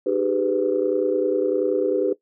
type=tone cluster; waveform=sine; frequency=305.5 / 388.3 / 418.4 / 499.9 Hz; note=D#4 / G4 / G#4 / B4; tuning=-32 / -16 / +13 / +21 cents; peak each=-26 / -22 / -26 / -22 dBFS; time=0.06-2.13 s; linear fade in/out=5 ms; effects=noise-tail reverb RT60 0.1 s tail -17 dB re dry + tanh soft clip ceiling -8 dBFS